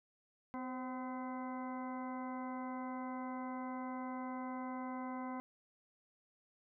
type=harmonic tone with a mistuned harmonic; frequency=255 Hz; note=C4; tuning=44 cents flat; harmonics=1 / 2 / 3 / 4 / 5 / 6 / 8; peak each=-42 / -51 / -48 / -47 / -57 / -58 / -57 dBFS; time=0.54-5.4 s; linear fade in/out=0 ms; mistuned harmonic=2; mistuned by=+54 cents; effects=none